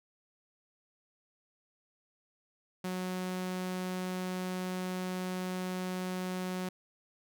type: tone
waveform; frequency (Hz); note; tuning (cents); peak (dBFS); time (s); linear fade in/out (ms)
sawtooth; 183.7; F#3; -12; -30; 2.84-6.69; 5
effects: none